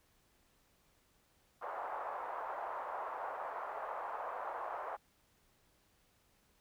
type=band-pass noise; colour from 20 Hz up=white; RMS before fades=-42 dBFS; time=1.61-4.97 s; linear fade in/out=20 ms; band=590 to 1100 Hz; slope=24 dB/octave; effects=pink hiss -72 dBFS RMS until 6.6 s